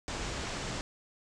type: low-pass noise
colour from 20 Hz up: pink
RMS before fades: -37 dBFS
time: 0.08-0.81 s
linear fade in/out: 0 ms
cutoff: 8000 Hz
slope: 48 dB/octave
effects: none